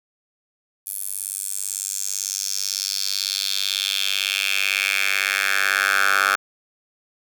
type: tone with high-pass filter sweep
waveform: 10% pulse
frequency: 98 Hz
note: G2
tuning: in tune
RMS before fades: -23 dBFS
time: 0.86-6.36 s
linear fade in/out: 10 ms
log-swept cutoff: 11000 to 1300 Hz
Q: 3.2
effects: none